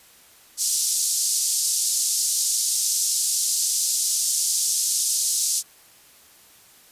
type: band-pass noise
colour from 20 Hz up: white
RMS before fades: -23 dBFS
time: 0.57-5.63 s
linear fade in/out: 50 ms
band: 5000 to 9600 Hz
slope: 24 dB/octave
effects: white hiss -52 dBFS RMS until 6.91 s + resampled to 32000 Hz